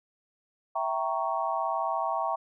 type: chord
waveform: sine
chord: E diminished seventh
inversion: none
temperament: equal with one note detuned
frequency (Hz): 659.3 / 778.1 / 932.3 / 1108.7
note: E5 / G5 / Bb5 / Db6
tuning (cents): 0 / -13 / 0 / 0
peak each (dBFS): -32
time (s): 0.75-2.36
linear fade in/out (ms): 10
effects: none